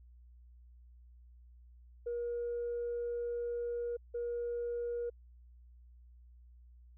sine tone bursts at uneven times, 476.3 Hz, A#4, 37 cents sharp, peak -33 dBFS, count 2, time 2.06-3.97 / 4.14-5.1 s, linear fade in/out 10 ms, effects tanh soft clip ceiling -31 dBFS + added 60 Hz sine -55 dBFS peak until 6.97 s

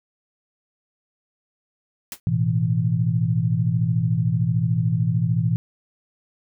white noise with exponential decay, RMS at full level -28 dBFS, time 2.12-2.2 s, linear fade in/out 1 ms, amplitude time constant 17 ms
sine chord, A suspended second, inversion none, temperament equal, 110 / 123.47 / 164.81 Hz, A2 / B2 / E3, 0 / 0 / 0 cents, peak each -23 / -22 / -22 dBFS, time 2.27-5.56 s, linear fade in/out 0 ms
effects none

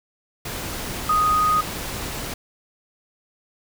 sine tone in noise, 1244.5 Hz, D#6, in tune, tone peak -16 dBFS, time 1.09-1.61 s, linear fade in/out 5 ms, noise pink, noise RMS -30 dBFS, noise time 0.45-2.34 s, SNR +11 dB, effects none

